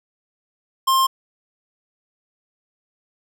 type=tone; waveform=square; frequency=1059 Hz; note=C6; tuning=21 cents sharp; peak=-15 dBFS; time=0.87-1.07 s; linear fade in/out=10 ms; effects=none